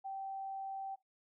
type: tone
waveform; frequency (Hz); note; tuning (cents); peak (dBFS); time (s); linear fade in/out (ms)
sine; 777; G5; -16; -39; 0.04-0.96; 20
effects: noise-tail reverb RT60 0.2 s tail -19 dB re dry